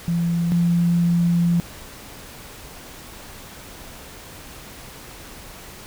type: tone pair in turn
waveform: sine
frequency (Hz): 170 / 171.88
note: F3 / F3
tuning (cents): -46 / -27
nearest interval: unison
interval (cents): 19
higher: second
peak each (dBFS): -18 / -15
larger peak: second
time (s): 0.08-0.52 / 0.52-1.6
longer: second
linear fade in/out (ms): 0
effects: pink hiss -40 dBFS RMS until 5.86 s